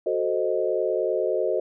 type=chord; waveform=sine; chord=F# diminished seventh; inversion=none; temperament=equal; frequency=370 / 440 / 523.3 / 622.3 Hz; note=F#4 / A4 / C5 / Eb5; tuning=0 / 0 / 0 / 0 cents; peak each=-27 dBFS; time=0.06-1.6 s; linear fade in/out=5 ms; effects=none